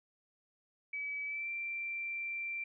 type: tone with pitch glide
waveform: sine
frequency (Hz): 2288 to 2354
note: D7 to D7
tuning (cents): -46 to +3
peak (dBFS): -36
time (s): 0.93-2.64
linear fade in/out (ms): 5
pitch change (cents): +49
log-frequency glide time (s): 1.25-1.49
effects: none

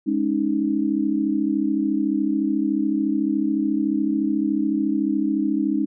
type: chord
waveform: sine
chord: Ab suspended fourth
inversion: none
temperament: equal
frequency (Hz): 207.7 / 277.2 / 311.1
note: Ab3 / Db4 / Eb4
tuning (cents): 0 / 0 / 0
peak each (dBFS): -25 / -23 / -22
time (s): 0.06-5.86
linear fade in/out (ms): 20
effects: none

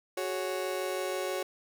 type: chord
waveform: 35% pulse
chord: F# suspended second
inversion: none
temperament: just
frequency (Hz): 370 / 416.2 / 555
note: F#4 / G#4 / C#5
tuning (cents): 0 / +4 / +2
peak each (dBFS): -33 / -37 / -33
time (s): 0.17-1.43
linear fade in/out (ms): 5
effects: none

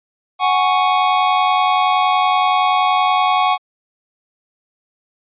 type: chord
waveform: square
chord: F# suspended second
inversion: none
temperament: equal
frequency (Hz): 740 / 830.6 / 1108.7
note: F#5 / G#5 / C#6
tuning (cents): 0 / 0 / 0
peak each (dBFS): -17 / -20 / -17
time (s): 0.39-3.58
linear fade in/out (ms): 50
effects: resampled to 8000 Hz

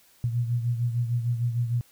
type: beating tone pair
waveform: sine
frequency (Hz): 118.4 / 125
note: A#2 / B2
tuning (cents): +27 / +21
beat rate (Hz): 6.6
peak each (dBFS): -24 / -31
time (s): 0.24-1.81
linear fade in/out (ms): 0
effects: white hiss -59 dBFS RMS until 1.91 s

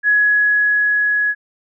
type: tone with level ramp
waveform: sine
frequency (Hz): 1680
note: G#6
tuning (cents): +19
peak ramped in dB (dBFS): -10 to -14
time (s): 0.03-1.35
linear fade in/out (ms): 50
effects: none

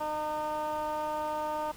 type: tone with band-pass filter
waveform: 15% pulse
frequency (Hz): 304.8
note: D#4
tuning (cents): -36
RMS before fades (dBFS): -33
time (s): 0-1.72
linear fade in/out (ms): 10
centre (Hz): 830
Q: 2.4
effects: pink hiss -51 dBFS RMS until 1.76 s

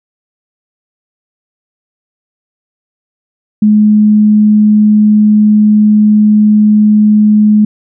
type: tone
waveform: sine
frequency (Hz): 211.5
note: G#3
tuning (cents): +32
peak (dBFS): -3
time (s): 3.62-7.65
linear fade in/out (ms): 5
effects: none

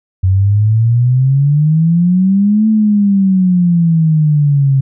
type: exponential two-way sweep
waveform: sine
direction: up then down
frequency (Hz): 92 to 220 to 133.7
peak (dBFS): -7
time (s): 0.23-4.81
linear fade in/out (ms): 10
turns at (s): 2.68
effects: none

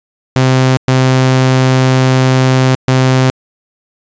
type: tone bursts at uneven times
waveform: sawtooth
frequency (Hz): 130.1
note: C3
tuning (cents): -9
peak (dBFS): -3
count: 3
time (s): 0.36-0.77 / 0.88-2.75 / 2.88-3.3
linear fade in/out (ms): 0
effects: resampled to 16000 Hz

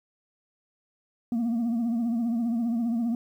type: tone with vibrato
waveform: sine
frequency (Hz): 233.1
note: A#3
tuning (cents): 0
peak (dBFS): -21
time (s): 1.32-3.15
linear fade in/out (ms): 2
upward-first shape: triangle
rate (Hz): 15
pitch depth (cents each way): 84
effects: tanh soft clip ceiling -23 dBFS + 10-bit

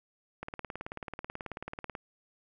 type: click train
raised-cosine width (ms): 0.5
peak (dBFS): -23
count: 29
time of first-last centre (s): 0.43-1.952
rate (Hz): 18.4
effects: none

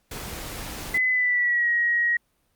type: noise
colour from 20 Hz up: pink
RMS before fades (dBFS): -35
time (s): 0.11-0.98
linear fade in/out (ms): 5
type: tone with pitch glide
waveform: sine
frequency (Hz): 2019 to 1894.7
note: B6 to A#6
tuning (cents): +38 to +28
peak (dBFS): -19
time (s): 0.94-2.17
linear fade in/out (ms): 5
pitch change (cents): -110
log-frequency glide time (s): 1.1-1.69
effects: pink hiss -69 dBFS RMS until 2.55 s + Opus 48 kbps

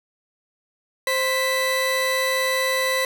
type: tone pair together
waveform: 30% pulse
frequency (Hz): 523.3 / 1977.6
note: C5 / B6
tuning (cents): 0 / +2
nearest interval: octave + major seventh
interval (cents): 2302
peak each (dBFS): -20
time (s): 1.07-3.05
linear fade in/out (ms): 2
effects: none

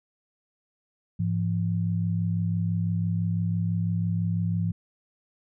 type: tone pair together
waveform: sine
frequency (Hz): 104.2 / 170.21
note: G#2 / F3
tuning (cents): +6 / -44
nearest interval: minor sixth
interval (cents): 850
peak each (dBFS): -26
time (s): 1.19-4.72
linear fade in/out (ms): 10
effects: none

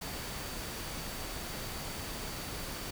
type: tone in noise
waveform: sine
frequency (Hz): 4579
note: D8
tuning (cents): -45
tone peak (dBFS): -51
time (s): 0.01-2.91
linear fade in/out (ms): 10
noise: pink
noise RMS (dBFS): -40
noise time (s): 0.01-2.91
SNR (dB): -14
effects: none

